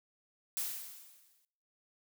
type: noise with exponential decay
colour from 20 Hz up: blue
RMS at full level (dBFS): -34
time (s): 0.57-1.45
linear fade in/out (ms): 0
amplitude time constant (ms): 190
effects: noise-tail reverb RT60 0.8 s tail -24 dB re dry